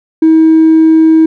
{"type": "tone with hard clipping", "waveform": "sine", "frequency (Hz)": 320, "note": "D#4", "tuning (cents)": 49, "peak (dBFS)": -3, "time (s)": [0.22, 1.26], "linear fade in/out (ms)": 5, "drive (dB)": 1, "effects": []}